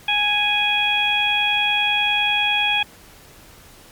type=harmonic tone; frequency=830 Hz; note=G#5; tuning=1 cent flat; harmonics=1 / 2 / 3 / 4; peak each=-24 / -28 / -19 / -21 dBFS; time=0.08-2.83 s; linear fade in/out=5 ms; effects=pink hiss -46 dBFS RMS until 3.91 s + MP3 96 kbps